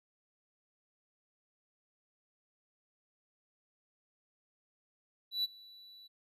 triangle tone with ADSR envelope, 3951 Hz, B7, in tune, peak -27 dBFS, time 5.31-6.08 s, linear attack 130 ms, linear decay 24 ms, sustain -24 dB, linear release 18 ms, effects resampled to 32000 Hz

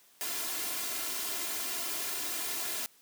white noise with comb filter, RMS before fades -35 dBFS, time 0.21-2.86 s, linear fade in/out 0 ms, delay 2.9 ms, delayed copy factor +0.7, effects white hiss -62 dBFS RMS until 3.01 s + high-pass 150 Hz 12 dB/octave

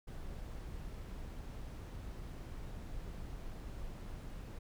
brown noise, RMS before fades -45 dBFS, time 0.07-4.59 s, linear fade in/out 10 ms, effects none

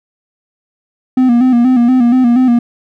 triangle tone with vibrato, 247 Hz, B3, in tune, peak -4 dBFS, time 1.17-2.59 s, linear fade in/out 5 ms, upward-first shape square, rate 4.2 Hz, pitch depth 66 cents each way, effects none

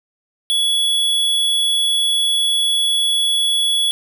square tone, 3382 Hz, G#7, 31 cents sharp, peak -15 dBFS, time 0.5-3.91 s, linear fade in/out 0 ms, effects none

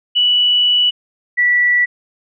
sine tone pair in turn, 2953 / 1954.6 Hz, F#7 / B6, -4 / -18 cents, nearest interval perfect fifth, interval 714 cents, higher first, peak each -10 dBFS, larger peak neither, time 0.15-0.91 / 1.37-1.86 s, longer first, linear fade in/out 20 ms, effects none

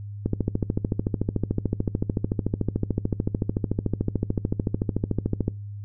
click train, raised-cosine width 3 ms, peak -10 dBFS, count 72, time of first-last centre 0.26-5.481 s, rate 13.6 Hz, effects noise-tail reverb RT60 0.3 s tail -23 dB re dry + added 102 Hz sine -33 dBFS peak until 5.84 s

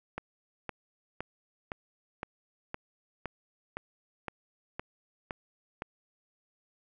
click train, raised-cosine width 0.5 ms, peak -20 dBFS, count 12, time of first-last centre 0.18-5.821 s, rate 1.95 Hz, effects none

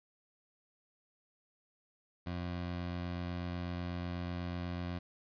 20% pulse tone, 88.1 Hz, F2, 16 cents sharp, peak -32 dBFS, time 2.26-4.99 s, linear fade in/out 10 ms, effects resampled to 11025 Hz + 11-bit

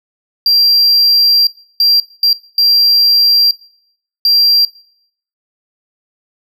triangle tone bursts at uneven times, 4740 Hz, D8, 15 cents sharp, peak -6 dBFS, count 5, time 0.46-1.47 / 1.8-2 / 2.23-2.33 / 2.58-3.51 / 4.25-4.65 s, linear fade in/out 2 ms, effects noise-tail reverb RT60 0.7 s tail -23 dB re dry

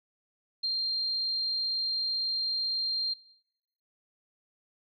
sine tone, 4186 Hz, C8, in tune, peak -27 dBFS, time 0.63-3.14 s, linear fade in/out 10 ms, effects noise-tail reverb RT60 0.8 s tail -21 dB re dry + AAC 32 kbps

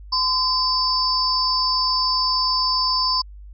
sine tone cluster, 1022 / 4657 / 5210 Hz, C6 / D8 / E8, -41 / -15 / -21 cents, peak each -22 dBFS, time 0.12-3.22 s, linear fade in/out 10 ms, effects added 50 Hz sine -37 dBFS peak until 3.53 s

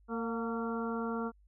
harmonic tone with a mistuned harmonic, 228.8 Hz, A#3, 32 cents flat, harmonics 1 / 2 / 3 / 4 / 5 / 6, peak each -35 / -38 / -45 / -44 / -44 / -42 dBFS, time 0.08-1.32 s, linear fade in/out 50 ms, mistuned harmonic 3, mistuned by +45 cents, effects added 50 Hz sine -60 dBFS peak until 1.47 s

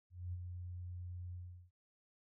sine tone with ADSR envelope, 89.1 Hz, F2, 35 cents sharp, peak -38 dBFS, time 0.1-1.71 s, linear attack 230 ms, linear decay 38 ms, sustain -5 dB, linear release 380 ms, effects none

